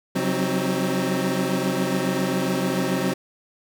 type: tone cluster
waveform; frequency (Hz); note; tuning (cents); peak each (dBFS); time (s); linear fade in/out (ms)
25% pulse; 135.1 / 183.5 / 190.7 / 262.3 / 311.3; C#3 / F#3 / G3 / C4 / D#4; -44 / -14 / -47 / +4 / +1; -27 / -22 / -25 / -23 / -27; 0.15-3.14; 10
effects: none